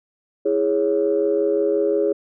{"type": "chord", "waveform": "sine", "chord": "C# minor", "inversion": "first", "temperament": "equal", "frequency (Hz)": [329.6, 415.3, 554.4], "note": ["E4", "G#4", "C#5"], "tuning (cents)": [0, 0, 0], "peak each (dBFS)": [-23, -18, -22], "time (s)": [0.45, 2.13], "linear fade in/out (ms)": 10, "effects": ["tanh soft clip ceiling -8 dBFS"]}